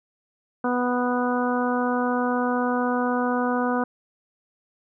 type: harmonic tone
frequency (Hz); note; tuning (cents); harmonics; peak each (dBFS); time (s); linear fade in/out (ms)
246.9; B3; 0; 1 / 2 / 3 / 4 / 5 / 6; -24 / -27 / -29 / -30 / -31 / -32; 0.64-3.84; 5
effects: none